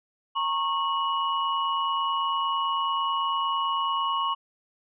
sine tone cluster, 927 / 1096 / 2921 Hz, A#5 / C#6 / F#7, -10 / -20 / -23 cents, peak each -31 / -25 / -32 dBFS, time 0.35-4.35 s, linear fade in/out 20 ms, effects none

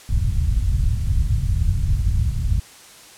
white low-pass noise, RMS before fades -19 dBFS, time 0.09-2.6 s, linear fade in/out 2 ms, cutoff 100 Hz, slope 24 dB/octave, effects white hiss -44 dBFS RMS until 3.17 s + low-pass 10000 Hz 12 dB/octave

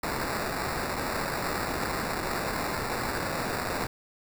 white noise with sample-and-hold, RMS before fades -31 dBFS, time 0.03-3.87 s, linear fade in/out 5 ms, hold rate 3150 Hz, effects none

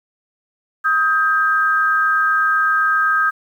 sine tone pair together, 1261.2 / 1589 Hz, D#6 / G6, +23 / +23 cents, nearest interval major third, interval 400 cents, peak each -16 dBFS, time 0.84-3.31 s, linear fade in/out 20 ms, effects 8-bit

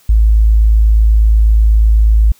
sine tone, 54.1 Hz, A1, 29 cents flat, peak -5 dBFS, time 0.09-2.32 s, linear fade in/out 5 ms, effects white hiss -49 dBFS RMS until 2.39 s

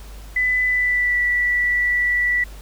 sine tone with pitch glide, 2000 to 1958.8 Hz, B6 to B6, +21 to -15 cents, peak -16 dBFS, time 0.36-2.44 s, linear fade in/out 5 ms, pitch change -36 cents, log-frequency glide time 0.66-1.19 s, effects added 50 Hz sine -35 dBFS peak until 2.61 s + pink hiss -45 dBFS RMS until 2.61 s

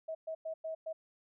sine tone bursts at uneven times, 641 Hz, E5, 49 cents flat, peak -36 dBFS, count 5, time 0.08-0.15 / 0.27-0.35 / 0.45-0.54 / 0.64-0.75 / 0.86-0.93 s, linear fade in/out 10 ms, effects none

